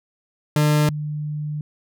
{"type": "tone pair in turn", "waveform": ["40% pulse", "sine"], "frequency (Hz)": [150, 150], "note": ["D3", "D3"], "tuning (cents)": [37, 37], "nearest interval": "unison", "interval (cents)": 0, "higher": "neither", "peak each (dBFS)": [-14, -24], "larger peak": "first", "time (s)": [[0.56, 0.89], [0.89, 1.61]], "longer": "second", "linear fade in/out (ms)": 2, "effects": []}